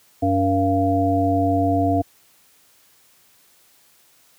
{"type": "harmonic tone with a mistuned harmonic", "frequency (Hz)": 94.5, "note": "F#2", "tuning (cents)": 37, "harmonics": [1, 3, 5, 7], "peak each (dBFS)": [-22, -20, -28, -20], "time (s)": [0.22, 2.02], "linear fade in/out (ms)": 10, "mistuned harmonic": 7, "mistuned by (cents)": 70, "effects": ["white hiss -56 dBFS RMS until 4.38 s", "high-pass 60 Hz 12 dB/octave"]}